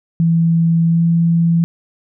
sine tone with pitch glide, 166 to 167.73 Hz, E3 to E3, +12 to +30 cents, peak -10 dBFS, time 0.2-1.64 s, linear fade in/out 0 ms, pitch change +18 cents, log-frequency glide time 0.86-1.03 s, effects none

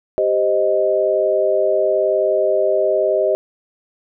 sine chord, C minor, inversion second, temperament equal, 392 / 523.3 / 622.3 Hz, G4 / C5 / Eb5, 0 / 0 / 0 cents, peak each -19 / -20 / -16 dBFS, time 0.18-3.35 s, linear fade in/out 0 ms, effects none

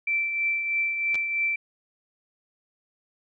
sine tone with tremolo, 2337 Hz, D7, 9 cents flat, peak -21 dBFS, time 0.07-1.56 s, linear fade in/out 5 ms, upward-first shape triangle, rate 3.1 Hz, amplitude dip 50%
clicks, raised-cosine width 0.2 ms, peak -19 dBFS, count 2, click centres 1.145 / 1.155 s
effects none

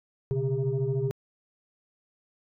sine tone cluster, 126.7 / 140.2 / 401.7 Hz, B2 / C#3 / G4, +45 / +20 / +42 cents, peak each -28 dBFS, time 0.31-1.11 s, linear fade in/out 0 ms, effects tanh soft clip ceiling -19 dBFS

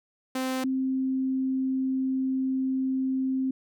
sawtooth / sine tone pair in turn, 259.7 / 262.9 Hz, C4 / C4, -13 / +8 cents, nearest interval unison, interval 21 cents, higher second, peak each -23 / -24 dBFS, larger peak first, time 0.35-0.64 / 0.64-3.51 s, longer second, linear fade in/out 5 ms, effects none

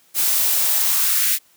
blue noise with high-pass filter sweep, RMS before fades -18 dBFS, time 0.14-1.39 s, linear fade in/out 50 ms, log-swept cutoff 230 to 2100 Hz, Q 1.8, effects white hiss -56 dBFS RMS until 1.56 s + high-pass 80 Hz 12 dB/octave

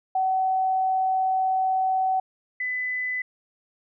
sine tone pair in turn, 756 / 2004 Hz, F#5 / B6, +37 / +25 cents, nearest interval octave + perfect fourth, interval 1688 cents, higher second, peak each -20 / -25 dBFS, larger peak first, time 0.15-2.2 / 2.6-3.22 s, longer first, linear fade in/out 5 ms, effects none

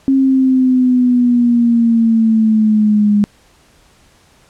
sine exponential sweep, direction down, 270.4 to 205 Hz, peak -8 dBFS, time 0.08-3.24 s, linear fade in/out 0 ms, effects pink hiss -50 dBFS RMS until 4.49 s + low-pass 10000 Hz 12 dB/octave

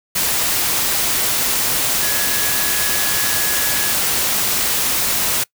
sine tone in noise, 1684 Hz, G#6, 24 cents sharp, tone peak -26 dBFS, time 2.02-3.93 s, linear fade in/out 10 ms, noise white, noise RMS -18 dBFS, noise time 0.15-5.44 s, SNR -11 dB, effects noise-tail reverb RT60 0.1 s tail -23 dB re dry

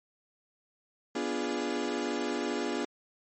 35% pulse chord, B diminished seventh, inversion none, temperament equal, 246.9 / 293.7 / 349.2 / 415.3 Hz, B3 / D4 / F4 / Ab4, 0 / 0 / 0 / 0 cents, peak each -34 dBFS, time 1.15-2.85 s, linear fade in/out 5 ms, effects MP3 32 kbps

